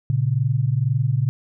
sine tone pair together, 116.54 / 138.59 Hz, A#2 / C#3, 0 / 0 cents, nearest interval minor third, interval 300 cents, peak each -20 dBFS, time 0.1-1.29 s, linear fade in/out 0 ms, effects none

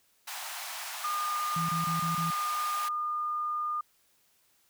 pink high-pass noise, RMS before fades -39 dBFS, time 0.27-2.89 s, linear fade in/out 10 ms, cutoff 710 Hz, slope 48 dB/octave
sine tone, 1215 Hz, D#6, 42 cents flat, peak -29 dBFS, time 1.04-3.81 s, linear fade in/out 5 ms
sine tone bursts, 164.81 Hz, E3, in tune, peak -31 dBFS, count 5, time 1.56-2.306 s, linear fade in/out 5 ms, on 130 ms, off 24 ms
effects white hiss -68 dBFS RMS until 4.69 s

